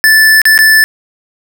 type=tone with dropouts; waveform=square; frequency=1753 Hz; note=A6; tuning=7 cents flat; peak=-4 dBFS; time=0.04-0.84 s; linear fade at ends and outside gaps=0 ms; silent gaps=0.417-0.454 / 0.578-0.589 s; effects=none